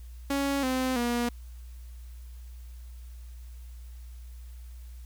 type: tone with pitch steps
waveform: sawtooth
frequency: 278.3 / 258.2 / 239.5 Hz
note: C#4 / C4 / A#3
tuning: +7 / -23 / +47 cents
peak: -22 dBFS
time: 0.3-1.29 s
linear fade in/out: 5 ms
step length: 330 ms
effects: added 60 Hz sine -41 dBFS peak until 5.05 s + white hiss -61 dBFS RMS until 5.05 s